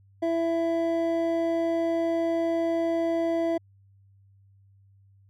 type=tone pair together; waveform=triangle; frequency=332.5 / 665 Hz; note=E4 / E5; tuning=+15 / +15 cents; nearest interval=octave; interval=1200 cents; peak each=-24 dBFS; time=0.22-3.58 s; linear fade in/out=10 ms; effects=added 98 Hz sine -55 dBFS peak until 5.29 s